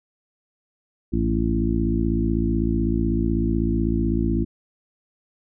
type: harmonic tone with a mistuned harmonic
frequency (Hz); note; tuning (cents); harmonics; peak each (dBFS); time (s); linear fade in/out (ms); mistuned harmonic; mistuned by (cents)
56; A1; +31; 1 / 2 / 3 / 4 / 5 / 6; -24 / -28 / -28 / -25 / -27 / -26; 1.12-4.45; 20; 2; -51
effects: none